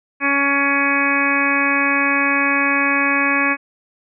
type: harmonic tone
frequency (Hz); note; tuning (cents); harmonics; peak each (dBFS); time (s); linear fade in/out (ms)
280; C#4; +18; 1 / 2 / 3 / 4 / 5 / 6 / 7 / 8 / 9; -22 / -28 / -29 / -22 / -29 / -20 / -28 / -21 / -22; 0.2-3.57; 50
effects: none